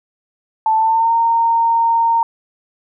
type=tone with pitch glide; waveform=sine; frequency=880 to 921.1 Hz; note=A5 to A#5; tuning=0 to -21 cents; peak=-11 dBFS; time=0.66-2.23 s; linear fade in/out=2 ms; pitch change=+79 cents; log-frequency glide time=0.76-1.12 s; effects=none